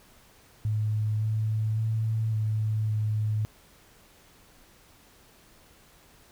sine tone with pitch steps, 107.4 / 109.1 / 111 / 108.4 / 107.4 Hz, A2 / A2 / A2 / A2 / A2, -41 / -14 / +16 / -25 / -41 cents, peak -24 dBFS, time 0.65-3.45 s, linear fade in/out 0 ms, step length 560 ms, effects pink hiss -57 dBFS RMS until 6.31 s

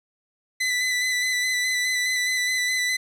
sawtooth tone with vibrato, 2000 Hz, B6, 21 cents sharp, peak -18 dBFS, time 0.6-2.97 s, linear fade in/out 10 ms, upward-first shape square, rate 4.8 Hz, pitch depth 18 cents each way, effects low-pass 10000 Hz 12 dB/octave + 10-bit

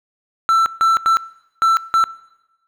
triangle tone bursts at uneven times, 1335 Hz, E6, 22 cents sharp, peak -9 dBFS, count 5, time 0.49-0.66 / 0.81-0.97 / 1.06-1.17 / 1.62-1.77 / 1.94-2.04 s, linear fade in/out 0 ms, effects noise-tail reverb RT60 1.0 s tail -20 dB re dry

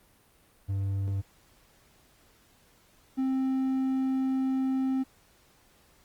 triangle tone pair in turn, 98 / 263.6 Hz, G2 / C4, 0 / +13 cents, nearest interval octave + perfect fourth, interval 1713 cents, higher second, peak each -25 / -23 dBFS, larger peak second, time 0.68-1.22 / 3.17-5.04 s, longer second, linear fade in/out 20 ms, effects pink hiss -62 dBFS RMS until 6.04 s + Opus 32 kbps

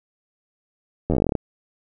slowing click train, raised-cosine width 2 ms, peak -8 dBFS, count 14, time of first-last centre 1.1-1.352 s, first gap 11 ms, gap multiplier 1.09, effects none

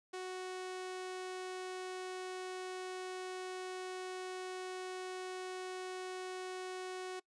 sawtooth tone, 370 Hz, F#4, in tune, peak -37 dBFS, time 0.13-7.2 s, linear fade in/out 10 ms, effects noise-tail reverb RT60 0.1 s tail -23 dB re dry + resampled to 22050 Hz

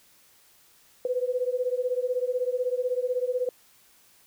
sine beating tone pair, 493.9 / 509.9 Hz, B4 / C5, 0 / -45 cents, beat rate 16 Hz, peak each -27 / -28 dBFS, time 1.05-3.49 s, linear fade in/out 2 ms, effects white hiss -59 dBFS RMS until 4.26 s

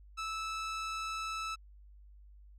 sawtooth tone, 1311 Hz, E6, 10 cents flat, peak -32 dBFS, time 0.17-1.56 s, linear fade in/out 20 ms, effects added 50 Hz sine -53 dBFS peak until 2.58 s + low-pass 7000 Hz 12 dB/octave

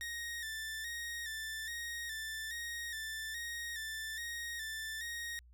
sawtooth tone with vibrato, 1819 Hz, A#6, 43 cents flat, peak -36 dBFS, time 0.01-5.39 s, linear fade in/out 0 ms, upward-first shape square, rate 1.2 Hz, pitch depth 49 cents each way, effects added 60 Hz sine -57 dBFS peak until 5.53 s

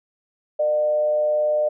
sine tone with frequency modulation, 603 Hz, D5, 46 cents sharp, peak -17 dBFS, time 0.59-1.69 s, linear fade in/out 10 ms, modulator 138 Hz, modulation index 0.26, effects none

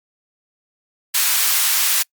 white high-pass noise, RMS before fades -17 dBFS, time 1.14-2.03 s, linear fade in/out 10 ms, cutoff 1200 Hz, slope 12 dB/octave, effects noise-tail reverb RT60 0.1 s tail -26 dB re dry + Opus 48 kbps

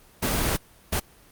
pink noise bursts at uneven times, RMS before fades -24 dBFS, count 2, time 0.22-0.57 / 0.92-1 s, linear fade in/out 10 ms, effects pink hiss -54 dBFS RMS until 1.31 s + Opus 24 kbps

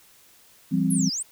sine chord, C major, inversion first, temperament equal with one note detuned, 168.76 / 196 / 261.6 Hz, E3 / G3 / C4, +41 / 0 / 0 cents, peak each -24 dBFS, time 0.71-1.1 s, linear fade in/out 20 ms
sine exponential two-way sweep, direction down then up, 11600 to 4699 to 9130 Hz, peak -26 dBFS, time 0.9-1.23 s, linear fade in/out 10 ms, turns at 1.11 s
effects white hiss -55 dBFS RMS until 1.31 s

